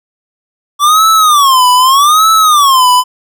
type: tone with vibrato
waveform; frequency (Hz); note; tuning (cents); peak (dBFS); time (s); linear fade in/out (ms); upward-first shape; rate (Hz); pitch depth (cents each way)
square; 1141; C#6; +50; -5; 0.79-3.04; 50; sine; 0.82; 240
effects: none